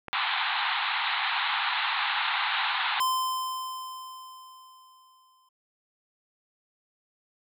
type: click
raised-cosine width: 0.5 ms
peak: -22 dBFS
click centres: 0.083 s
type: band-pass noise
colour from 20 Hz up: pink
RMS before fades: -28 dBFS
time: 0.13-3 s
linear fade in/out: 0 ms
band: 770 to 4100 Hz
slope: 96 dB/octave
type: tone with exponential decay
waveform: square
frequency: 1033 Hz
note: C6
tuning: 22 cents flat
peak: -23 dBFS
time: 3-5.49 s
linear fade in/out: 5 ms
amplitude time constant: 540 ms
effects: none